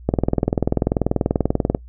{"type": "click train", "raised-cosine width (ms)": 2, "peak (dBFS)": -3, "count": 35, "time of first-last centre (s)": [0.09, 1.749], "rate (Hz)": 20.5, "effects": ["noise-tail reverb RT60 0.1 s tail -22 dB re dry", "added 60 Hz sine -37 dBFS peak until 1.88 s"]}